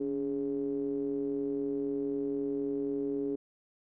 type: ring-modulated tone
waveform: triangle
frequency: 65.41 Hz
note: C2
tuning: in tune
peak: -25 dBFS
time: 0-3.36 s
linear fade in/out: 10 ms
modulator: 349 Hz
effects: none